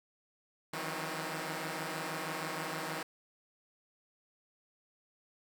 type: tone cluster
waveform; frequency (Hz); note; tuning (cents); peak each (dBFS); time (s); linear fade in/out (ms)
5% pulse; 156 / 162.4 / 181.9 / 265.5 / 304.4; D#3 / E3 / F#3 / C4 / D#4; +5 / -26 / -29 / +25 / -38; -30 / -30 / -32 / -34 / -37; 0.73-3.03; 5
effects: none